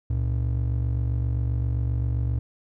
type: ring-modulated tone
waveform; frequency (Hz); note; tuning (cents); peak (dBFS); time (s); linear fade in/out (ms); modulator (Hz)
triangle; 92.5; F#2; 0; -17; 0.1-2.39; 0; 23.8
effects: none